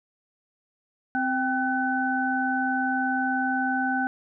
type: tone cluster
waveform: sine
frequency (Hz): 259.9 / 783 / 1506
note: C4 / G5 / F#6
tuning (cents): -11 / -2 / +30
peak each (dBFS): -27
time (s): 1.15-4.07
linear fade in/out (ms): 0
effects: none